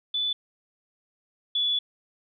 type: tone pair in turn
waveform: sine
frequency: 3483 / 3431 Hz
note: A7 / A7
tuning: -18 / -44 cents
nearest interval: unison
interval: 26 cents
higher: first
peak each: -24 / -22 dBFS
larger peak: second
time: 0.14-0.33 / 1.55-1.79 s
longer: second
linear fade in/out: 5 ms
effects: none